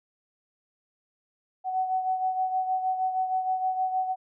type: beating tone pair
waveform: sine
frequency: 748 / 754.4 Hz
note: F#5 / F#5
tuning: +19 / +33 cents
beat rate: 6.4 Hz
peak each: -25 / -33 dBFS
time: 1.64-4.16 s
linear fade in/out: 50 ms
effects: none